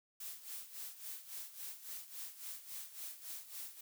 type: noise with tremolo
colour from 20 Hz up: blue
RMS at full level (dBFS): -45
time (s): 0.2-3.81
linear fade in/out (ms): 5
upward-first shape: sine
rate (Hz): 3.6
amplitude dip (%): 75
effects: none